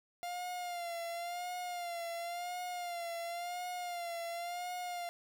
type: tone with vibrato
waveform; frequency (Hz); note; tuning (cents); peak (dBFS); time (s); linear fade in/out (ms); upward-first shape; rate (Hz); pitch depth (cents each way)
45% pulse; 698.5; F5; 0; -38; 0.23-5.09; 0; sine; 0.94; 52
effects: none